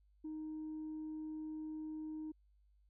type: tone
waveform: sine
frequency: 310.7 Hz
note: D#4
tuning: 2 cents flat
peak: -40 dBFS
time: 0.24-2.32 s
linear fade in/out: 10 ms
effects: tanh soft clip ceiling -39 dBFS + added 50 Hz sine -67 dBFS peak until 2.89 s